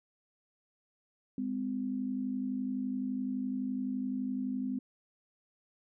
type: tone pair together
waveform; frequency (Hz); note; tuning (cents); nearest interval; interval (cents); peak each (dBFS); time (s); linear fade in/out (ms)
sine; 204.6 / 256.4; G#3 / C4; -26 / -35; major third; 391; -37 / -33; 1.38-4.79; 2
effects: none